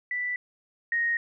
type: tone pair in turn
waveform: sine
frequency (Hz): 1975.5 / 1867.6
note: B6 / A#6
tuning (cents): 0 / +3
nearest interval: minor second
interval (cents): 97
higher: first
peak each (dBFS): -27 / -23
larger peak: second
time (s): 0.11-0.36 / 0.92-1.17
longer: neither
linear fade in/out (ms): 2
effects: none